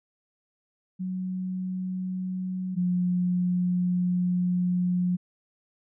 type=tone pair in turn; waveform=sine; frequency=185 / 179.32 Hz; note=F#3 / F3; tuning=0 / +46 cents; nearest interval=minor second; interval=54 cents; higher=first; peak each=-28 / -22 dBFS; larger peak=second; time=0.99-2.76 / 2.76-5.17 s; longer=second; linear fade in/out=20 ms; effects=none